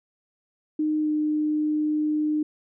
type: tone with pitch glide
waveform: sine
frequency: 306.8 to 303.8 Hz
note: D#4 to D#4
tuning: -24 to -41 cents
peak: -21 dBFS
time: 0.79-2.43 s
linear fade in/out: 5 ms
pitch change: -17 cents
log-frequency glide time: 1-1.1 s
effects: none